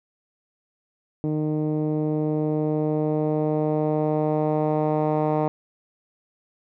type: tone with low-pass filter sweep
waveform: 10% pulse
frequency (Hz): 153.2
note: D#3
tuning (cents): -27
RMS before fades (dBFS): -23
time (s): 1.24-5.48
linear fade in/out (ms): 0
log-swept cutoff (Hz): 320 to 870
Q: 1.2
effects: none